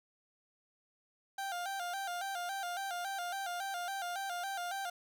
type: tone with vibrato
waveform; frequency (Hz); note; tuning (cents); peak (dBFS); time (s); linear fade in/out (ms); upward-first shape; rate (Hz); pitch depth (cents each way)
30% pulse; 743; F#5; +7; -34; 1.38-4.9; 5; square; 3.6; 92
effects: none